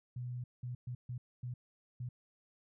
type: tone bursts at uneven times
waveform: sine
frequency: 123.47 Hz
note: B2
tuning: in tune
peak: -38 dBFS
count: 6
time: 0.16-0.44 / 0.63-0.75 / 0.87-0.95 / 1.09-1.18 / 1.43-1.54 / 2-2.09 s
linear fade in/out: 5 ms
effects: none